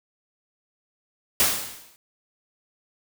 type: noise with exponential decay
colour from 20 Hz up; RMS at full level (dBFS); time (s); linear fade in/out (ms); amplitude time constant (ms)
white; -17; 1.4-1.96; 0; 120
effects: none